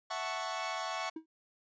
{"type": "chord", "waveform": "sawtooth", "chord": "F# minor seventh", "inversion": "third", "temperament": "equal", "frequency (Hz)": [659.3, 740, 880, 1108.7], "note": ["E5", "F#5", "A5", "C#6"], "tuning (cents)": [0, 0, 0, 0], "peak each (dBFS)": [-37, -37, -39, -35], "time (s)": [0.1, 1.1], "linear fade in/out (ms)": 10}
{"type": "tone with exponential decay", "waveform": "triangle", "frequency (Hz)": 319.7, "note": "D#4", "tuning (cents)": 47, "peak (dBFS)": -33, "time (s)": [1.16, 1.26], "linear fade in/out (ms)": 5, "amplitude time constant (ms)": 21}
{"effects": ["resampled to 16000 Hz"]}